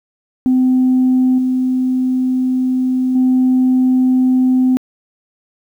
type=tone with level steps; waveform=sine; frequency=256.1 Hz; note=C4; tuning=37 cents flat; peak=-8 / -12 / -8 dBFS; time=0.46-4.77 s; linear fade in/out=0 ms; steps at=1.38 / 3.15 s; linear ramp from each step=5 ms; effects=tanh soft clip ceiling -6 dBFS + 8-bit